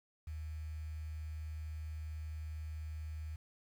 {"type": "tone with quantisation", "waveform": "sine", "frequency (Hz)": 77.78, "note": "D#2", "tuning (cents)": 0, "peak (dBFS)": -40, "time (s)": [0.27, 3.36], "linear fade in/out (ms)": 5, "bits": 10, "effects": []}